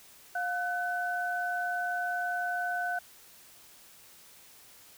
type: tone pair together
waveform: sine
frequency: 710 / 1505.7 Hz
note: F5 / F#6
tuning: +28 / +30 cents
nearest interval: octave + minor second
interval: 1302 cents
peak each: -32 / -32 dBFS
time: 0.35-2.99 s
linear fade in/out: 5 ms
effects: white hiss -55 dBFS RMS until 4.97 s

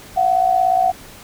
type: tone pair together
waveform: sine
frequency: 690 / 747 Hz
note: F5 / F#5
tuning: -21 / +16 cents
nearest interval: minor second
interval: 137 cents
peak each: -18 / -14 dBFS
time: 0.16-0.92 s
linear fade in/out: 20 ms
effects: pink hiss -40 dBFS RMS until 1.23 s

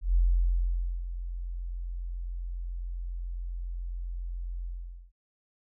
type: tone with ADSR envelope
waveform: sine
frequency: 43.65 Hz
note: F1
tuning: in tune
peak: -19 dBFS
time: 0.01-5.12 s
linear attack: 140 ms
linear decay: 880 ms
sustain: -13 dB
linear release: 470 ms
effects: none

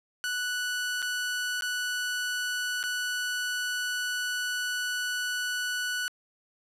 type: tone with dropouts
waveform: sawtooth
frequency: 1480 Hz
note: F#6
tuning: in tune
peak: -25 dBFS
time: 0.24-6.08 s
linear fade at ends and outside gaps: 0 ms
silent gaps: 1.02-1.026 / 1.609-1.622 / 2.829-2.838 s
effects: low-pass 12000 Hz 12 dB/octave

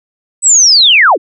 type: linear sweep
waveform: sine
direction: down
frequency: 8150 to 223.2 Hz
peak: -3 dBFS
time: 0.42-1.18 s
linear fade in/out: 50 ms
effects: none

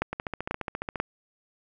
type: two click trains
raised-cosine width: 0.5 ms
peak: -10 / -16 dBFS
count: 3 / 13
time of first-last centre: 0.02-1 / 0.13-0.958 s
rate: 2.04 / 14.5 Hz
effects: none

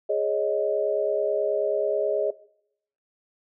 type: chord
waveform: sine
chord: Ab suspended fourth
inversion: none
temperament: just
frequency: 415.3 / 553.7 / 623 Hz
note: Ab4 / Db5 / Eb5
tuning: 0 / -2 / +2 cents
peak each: -26 / -27 / -25 dBFS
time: 0.09-2.31 s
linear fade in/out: 10 ms
effects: noise-tail reverb RT60 0.7 s tail -19 dB re dry

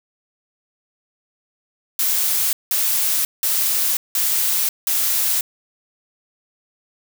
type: noise bursts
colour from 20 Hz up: blue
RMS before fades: -19 dBFS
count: 5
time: 1.99-5.41 s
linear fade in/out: 2 ms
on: 540 ms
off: 180 ms
effects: none

